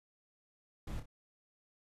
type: noise with echo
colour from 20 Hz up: brown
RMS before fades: -39 dBFS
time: 0.87-1 s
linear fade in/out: 5 ms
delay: 29 ms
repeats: 2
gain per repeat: -8 dB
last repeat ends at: 1.058 s
effects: resampled to 32000 Hz